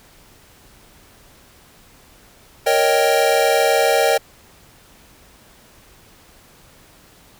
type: chord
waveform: square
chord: Eb dominant seventh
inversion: second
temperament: equal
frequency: 466.2 / 554.4 / 622.3 / 784 Hz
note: Bb4 / Db5 / Eb5 / G5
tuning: 0 / 0 / 0 / 0 cents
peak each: -20 dBFS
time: 2.66-4.18 s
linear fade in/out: 10 ms
effects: pink hiss -49 dBFS RMS until 7.39 s